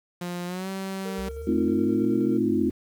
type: tone with pitch glide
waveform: sawtooth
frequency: 176.3 to 192.26 Hz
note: F3 to G3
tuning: +17 to -33 cents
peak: -26 dBFS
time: 0.21-1.29 s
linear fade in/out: 5 ms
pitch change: +150 cents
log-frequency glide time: 0.46-0.69 s
type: tone with tremolo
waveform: triangle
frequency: 458.8 Hz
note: A#4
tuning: 28 cents flat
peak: -32 dBFS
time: 1.05-2.38 s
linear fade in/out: 5 ms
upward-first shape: square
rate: 9.5 Hz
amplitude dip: 35%
type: linear two-way sweep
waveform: sine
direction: up then down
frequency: 59.2 to 130.5 to 82.8 Hz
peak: -35 dBFS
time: 1.18-2.71 s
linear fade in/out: 5 ms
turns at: 2.28 s
type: chord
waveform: sine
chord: F dominant seventh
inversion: first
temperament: just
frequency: 218.3 / 261.9 / 314.3 / 349.2 Hz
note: A3 / C4 / Eb4 / F4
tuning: -13 / +2 / +18 / 0 cents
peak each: -26 dBFS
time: 1.47-2.7 s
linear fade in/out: 5 ms
effects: 9-bit